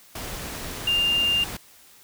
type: tone in noise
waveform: sine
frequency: 2800 Hz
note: F7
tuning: 4 cents sharp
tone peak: -19 dBFS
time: 0.87-1.44 s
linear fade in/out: 5 ms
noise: pink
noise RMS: -34 dBFS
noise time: 0.15-1.57 s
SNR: +12 dB
effects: white hiss -52 dBFS RMS until 2.03 s